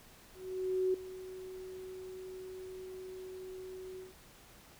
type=tone with ADSR envelope; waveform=sine; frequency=372.9 Hz; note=F#4; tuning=14 cents sharp; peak=-27 dBFS; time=0.34-4.14 s; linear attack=600 ms; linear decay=5 ms; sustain=-16 dB; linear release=150 ms; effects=pink hiss -58 dBFS RMS until 4.79 s